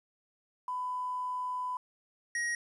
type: tone pair in turn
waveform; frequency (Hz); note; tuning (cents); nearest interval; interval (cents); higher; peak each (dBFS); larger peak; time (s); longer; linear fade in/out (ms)
sine / square; 1000 / 1887.7; B5 / A#6; +21 / +21; major seventh; 1100; second; -32 / -31; second; 0.68-1.77 / 2.35-2.55; first; 2
effects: resampled to 24000 Hz + 10-bit